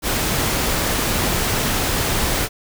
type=noise; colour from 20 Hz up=pink; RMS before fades=-20 dBFS; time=0.02-2.49 s; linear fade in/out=50 ms; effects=none